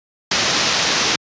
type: low-pass noise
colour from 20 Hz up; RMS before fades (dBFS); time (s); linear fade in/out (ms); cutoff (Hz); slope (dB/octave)
white; -18; 0.31-1.16; 5; 6300; 48
effects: high-pass 100 Hz 12 dB/octave + resampled to 16000 Hz